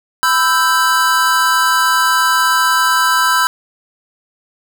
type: chord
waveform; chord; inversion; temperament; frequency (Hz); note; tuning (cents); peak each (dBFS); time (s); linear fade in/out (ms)
square; E minor; second; equal with one note detuned; 999.2 / 1318.5 / 1568; B5 / E6 / G6; +20 / 0 / 0; -16; 0.23-3.47; 0
effects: none